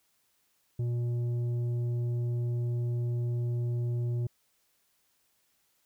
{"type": "tone with tanh clipping", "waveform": "sine", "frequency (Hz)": 120, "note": "B2", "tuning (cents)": -49, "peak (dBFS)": -29, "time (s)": [0.79, 4.27], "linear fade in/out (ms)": 5, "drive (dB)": 7, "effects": ["white hiss -72 dBFS RMS until 5.85 s"]}